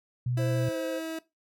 sine tone, 123.47 Hz, B2, in tune, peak -26 dBFS, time 0.26-0.69 s, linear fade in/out 5 ms
30% pulse tone with pitch glide, 329.6 to 322.8 Hz, E4 to E4, 0 to -36 cents, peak -30 dBFS, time 0.37-1.19 s, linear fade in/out 5 ms, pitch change -36 cents, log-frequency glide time 0.52-0.81 s
triangle tone with vibrato, 523.3 Hz, C5, in tune, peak -30 dBFS, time 0.38-1 s, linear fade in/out 20 ms, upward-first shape sine, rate 12 Hz, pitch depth 27 cents each way
effects noise-tail reverb RT60 0.2 s tail -18 dB re dry

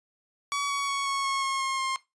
sawtooth tone with pitch steps, 1134 / 1123.6 / 1113.2 / 1103 / 1092.8 / 1082.8 / 1072.8 / 1063 Hz, C#6 / C#6 / C#6 / C#6 / C#6 / C#6 / C6 / C6, +39 / +23 / +7 / -9 / -25 / -41 / +43 / +27 cents, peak -23 dBFS, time 0.52-1.96 s, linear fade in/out 0 ms, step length 180 ms, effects noise-tail reverb RT60 0.2 s tail -18 dB re dry + resampled to 22050 Hz

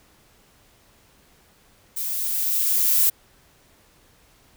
violet noise with level ramp, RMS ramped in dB -28 to -17 dBFS, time 1.96-3.1 s, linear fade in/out 10 ms, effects pink hiss -57 dBFS RMS until 4.56 s

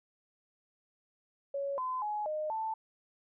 sine tone with pitch steps, 558 / 1022 / 841 / 614 / 883 Hz, C#5 / C6 / G#5 / D#5 / A5, +11 / -41 / +22 / -23 / +6 cents, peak -32 dBFS, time 1.54-2.74 s, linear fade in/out 5 ms, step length 240 ms, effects none

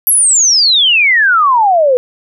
sine exponential sweep, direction down, 11850 to 484.8 Hz, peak -6 dBFS, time 0.07-1.97 s, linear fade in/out 0 ms, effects none

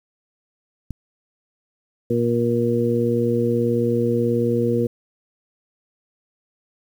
click, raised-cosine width 5 ms, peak -17 dBFS, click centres 0.907 s
harmonic tone, 118.5 Hz, A#2, 29 cents sharp, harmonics 1 / 2 / 3 / 4, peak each -24 / -22 / -24 / -21 dBFS, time 2.1-4.87 s, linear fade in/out 5 ms
effects 8-bit

